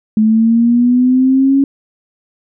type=linear sweep; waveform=sine; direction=up; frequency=214.5 to 277.2 Hz; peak=-7 dBFS; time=0.17-1.64 s; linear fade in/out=2 ms; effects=none